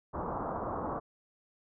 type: low-pass noise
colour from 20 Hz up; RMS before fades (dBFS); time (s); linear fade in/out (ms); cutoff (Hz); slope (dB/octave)
white; -36; 0.13-1; 20; 1200; 48
effects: none